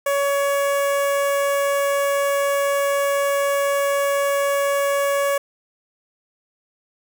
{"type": "tone with notch filter", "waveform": "sawtooth", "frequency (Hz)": 562, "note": "C#5", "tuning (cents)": 24, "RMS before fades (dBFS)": -20, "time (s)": [0.06, 5.38], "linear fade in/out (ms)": 5, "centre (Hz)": 4200, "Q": 0.95, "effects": []}